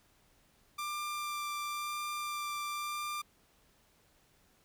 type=tone with vibrato; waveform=sawtooth; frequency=1186 Hz; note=D6; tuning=17 cents sharp; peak=-32 dBFS; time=0.78-3.22 s; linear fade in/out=10 ms; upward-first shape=sine; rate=0.97 Hz; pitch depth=9 cents each way; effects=pink hiss -68 dBFS RMS until 4.64 s